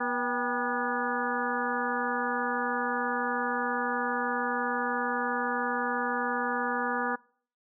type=harmonic tone with a mistuned harmonic; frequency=243.1 Hz; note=B3; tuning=27 cents flat; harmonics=1 / 2 / 3 / 4 / 5 / 6 / 7; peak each=-35 / -35 / -35 / -35 / -35 / -35 / -35 dBFS; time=0-7.16 s; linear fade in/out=10 ms; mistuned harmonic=3; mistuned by=+120 cents; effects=noise-tail reverb RT60 0.5 s tail -24 dB re dry